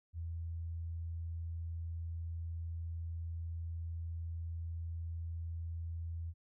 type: tone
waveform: sine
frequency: 83.2 Hz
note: E2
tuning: 17 cents sharp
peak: -38 dBFS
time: 0.13-6.34 s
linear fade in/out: 50 ms
effects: none